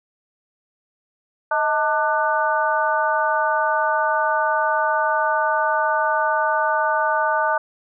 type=harmonic tone with a mistuned harmonic; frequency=297.9 Hz; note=D4; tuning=25 cents sharp; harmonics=2 / 3 / 4 / 5; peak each=-23 / -21 / -24 / -23 dBFS; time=1.51-7.58 s; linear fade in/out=5 ms; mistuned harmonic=2; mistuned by=+95 cents; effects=none